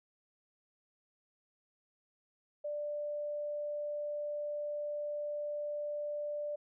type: tone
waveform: sine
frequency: 590 Hz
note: D5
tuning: 8 cents sharp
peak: -35 dBFS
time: 2.64-6.56 s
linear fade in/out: 10 ms
effects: none